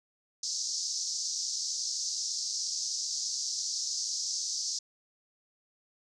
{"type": "band-pass noise", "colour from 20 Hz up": "white", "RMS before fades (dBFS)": -34, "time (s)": [0.43, 4.79], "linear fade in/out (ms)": 5, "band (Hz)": [4700, 6500], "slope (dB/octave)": 48, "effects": []}